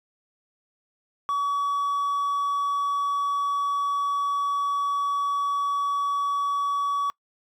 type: tone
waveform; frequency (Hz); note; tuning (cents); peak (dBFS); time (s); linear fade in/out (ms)
triangle; 1135; C#6; +41; -20; 1.29-7.1; 0
effects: noise-tail reverb RT60 0.1 s tail -26 dB re dry + tanh soft clip ceiling -16 dBFS